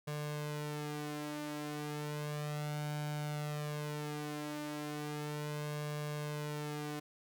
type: tone with flanger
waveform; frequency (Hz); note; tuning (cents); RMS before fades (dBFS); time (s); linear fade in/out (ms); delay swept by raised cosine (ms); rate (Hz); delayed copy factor
sawtooth; 149; D3; +25; -40; 0.07-7; 10; 1.8 to 5.4; 0.17; +0.7
effects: none